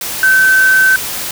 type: tone in noise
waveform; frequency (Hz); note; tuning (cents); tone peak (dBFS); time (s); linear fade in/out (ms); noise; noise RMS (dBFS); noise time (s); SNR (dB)
sine; 1537; G6; -35; -6; 0.23-0.96; 2; white; -21; 0.01-1.31; +12
effects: none